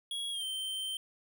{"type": "tone with pitch glide", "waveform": "square", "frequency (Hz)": [3322, 3117], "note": ["G#7", "G7"], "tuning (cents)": [0, -11], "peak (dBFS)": -35, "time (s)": [0.11, 0.97], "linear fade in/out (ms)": 2, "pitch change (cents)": -111, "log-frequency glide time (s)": [0.31, 0.44], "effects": []}